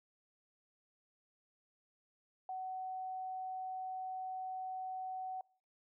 sine tone, 750 Hz, F#5, 23 cents sharp, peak -39 dBFS, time 2.49-5.41 s, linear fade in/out 2 ms, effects noise-tail reverb RT60 0.5 s tail -25 dB re dry

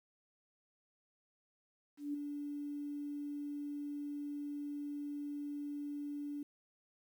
sine tone with ADSR envelope, 290 Hz, D4, 22 cents flat, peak -34 dBFS, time 1.97-6.43 s, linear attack 170 ms, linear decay 9 ms, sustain -5 dB, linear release 4 ms, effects 11-bit

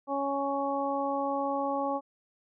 harmonic tone, 278.1 Hz, C#4, 6 cents sharp, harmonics 1 / 2 / 3 / 4, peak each -34 / -32 / -32 / -35 dBFS, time 0.07-2.01 s, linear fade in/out 50 ms, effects none

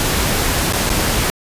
pink noise with dropouts, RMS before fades -17 dBFS, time 0-1.3 s, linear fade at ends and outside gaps 0 ms, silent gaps 0.725-0.734 / 0.893-0.901 s, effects resampled to 32000 Hz

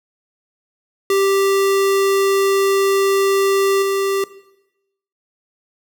square tone with level steps, 392 Hz, G4, in tune, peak -14 / -17 dBFS, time 1.1-4.24 s, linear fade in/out 2 ms, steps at 3.82 s, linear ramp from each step 5 ms, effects noise-tail reverb RT60 0.9 s tail -17 dB re dry

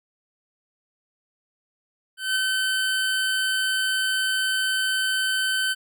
25% pulse tone with ADSR envelope, 1532 Hz, G6, 40 cents flat, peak -16 dBFS, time 2.17-5.75 s, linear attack 190 ms, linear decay 6 ms, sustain -2 dB, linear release 31 ms, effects none

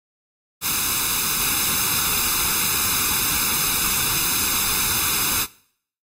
white noise with comb filter, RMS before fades -21 dBFS, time 0.61-5.47 s, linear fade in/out 50 ms, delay 0.79 ms, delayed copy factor +0.8, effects noise-tail reverb RT60 0.6 s tail -21 dB re dry + AAC 48 kbps

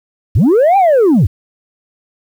sine linear two-way sweep, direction up then down, 69.3 to 810 to 69.3 Hz, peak -4 dBFS, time 0.35-1.27 s, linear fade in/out 10 ms, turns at 0.77 s, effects tanh soft clip ceiling -5 dBFS + 7-bit

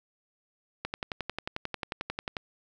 click train, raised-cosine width 0.3 ms, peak -16 dBFS, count 18, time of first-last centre 0.85-2.368 s, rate 11.2 Hz, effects none

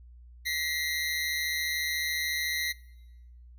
25% pulse tone pair together, 1929 / 2083 Hz, B6 / C7, -41 / -8 cents, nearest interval minor second, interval 133 cents, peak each -28 dBFS, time 0.45-2.73 s, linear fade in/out 20 ms, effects noise-tail reverb RT60 1.0 s tail -21 dB re dry + added 60 Hz sine -48 dBFS peak until 3.58 s

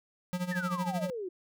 square tone with tremolo, 179.6 Hz, F3, 49 cents sharp, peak -29 dBFS, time 0.33-1.1 s, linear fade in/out 0 ms, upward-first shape sine, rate 13 Hz, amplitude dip 80%
sine exponential sweep, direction down, 1864.7 to 348 Hz, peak -34 dBFS, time 0.51-1.29 s, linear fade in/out 10 ms
effects none

